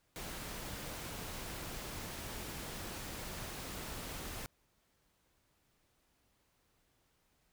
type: noise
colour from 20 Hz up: pink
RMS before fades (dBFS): -44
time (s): 0.16-4.46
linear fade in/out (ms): 0
effects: pink hiss -75 dBFS RMS until 7.52 s